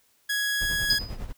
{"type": "tone", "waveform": "sawtooth", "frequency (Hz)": 1667, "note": "G#6", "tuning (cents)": 6, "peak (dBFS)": -21, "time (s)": [0.29, 0.99], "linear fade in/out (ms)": 10}
{"type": "noise with tremolo", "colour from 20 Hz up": "brown", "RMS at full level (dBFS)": -32, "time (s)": [0.6, 1.33], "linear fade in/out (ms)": 20, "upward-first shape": "sine", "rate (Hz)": 10, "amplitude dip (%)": 65}
{"type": "tone with exponential decay", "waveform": "triangle", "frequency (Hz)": 4978, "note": "D#8", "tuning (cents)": 0, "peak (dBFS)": -16, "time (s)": [0.9, 1.17], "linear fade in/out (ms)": 2, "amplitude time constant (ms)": 57}
{"effects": ["white hiss -65 dBFS RMS until 1.37 s"]}